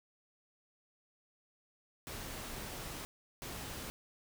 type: noise bursts at uneven times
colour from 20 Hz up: pink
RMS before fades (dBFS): -44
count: 2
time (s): 2.07-3.05 / 3.42-3.9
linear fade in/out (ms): 0
effects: none